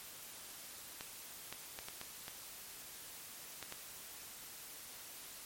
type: clicks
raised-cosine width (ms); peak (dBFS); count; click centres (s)
0.2; -26; 8; 1.009 / 1.526 / 1.789 / 1.885 / 2.014 / 2.281 / 3.627 / 3.724
effects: white hiss -51 dBFS RMS until 5.45 s + MP3 64 kbps